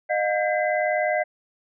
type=tone cluster; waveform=sine; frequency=614 / 714 / 1596 / 2028 Hz; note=D#5 / F5 / G6 / B6; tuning=-23 / +38 / +31 / +45 cents; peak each=-23 / -25 / -31 / -28 dBFS; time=0.09-1.24 s; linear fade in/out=20 ms; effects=none

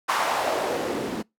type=noise with band-pass filter sweep; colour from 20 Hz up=white; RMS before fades=-26 dBFS; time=0.08-1.23 s; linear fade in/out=20 ms; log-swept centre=1100 to 250 Hz; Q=2.3; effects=noise-tail reverb RT60 0.2 s tail -26 dB re dry

